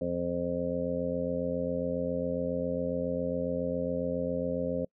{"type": "harmonic tone", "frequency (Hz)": 87.3, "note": "F2", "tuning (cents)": 0, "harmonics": [1, 2, 3, 5, 6, 7], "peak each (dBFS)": [-43, -36, -35, -38, -32, -38], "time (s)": [0.01, 4.85], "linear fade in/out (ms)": 5, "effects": ["noise-tail reverb RT60 0.1 s tail -26 dB re dry"]}